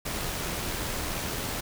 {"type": "noise with amplitude modulation", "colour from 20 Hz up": "pink", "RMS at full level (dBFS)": -31, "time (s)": [0.05, 1.61], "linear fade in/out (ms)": 10, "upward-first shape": "sine", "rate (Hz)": 83.5, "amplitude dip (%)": 25, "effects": []}